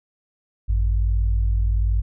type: tone pair together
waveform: sine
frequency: 53.11 / 94.3 Hz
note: G#1 / F#2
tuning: +39 / +33 cents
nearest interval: minor seventh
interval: 994 cents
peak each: -17 / -26 dBFS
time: 0.68-2.02 s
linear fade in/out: 20 ms
effects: none